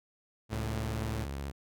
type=tone; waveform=sawtooth; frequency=110 Hz; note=A2; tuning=in tune; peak=-30 dBFS; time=0.49-1.27 s; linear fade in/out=50 ms
type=tone with vibrato; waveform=sawtooth; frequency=69.3 Hz; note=C#2; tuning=in tune; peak=-32 dBFS; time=0.51-1.52 s; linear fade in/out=20 ms; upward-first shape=sine; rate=16 Hz; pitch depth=79 cents each way
effects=none